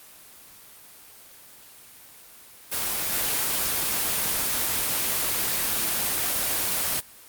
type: noise with level steps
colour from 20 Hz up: white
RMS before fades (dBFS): -27 / -25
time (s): 2.71-7.01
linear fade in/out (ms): 20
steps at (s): 3.11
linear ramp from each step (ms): 20
effects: white hiss -48 dBFS RMS until 7.28 s + Opus 24 kbps